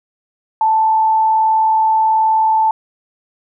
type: tone with frequency modulation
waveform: sine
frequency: 880 Hz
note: A5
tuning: in tune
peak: -10 dBFS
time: 0.61-2.71 s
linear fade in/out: 2 ms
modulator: 38.7 Hz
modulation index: 0.28
effects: none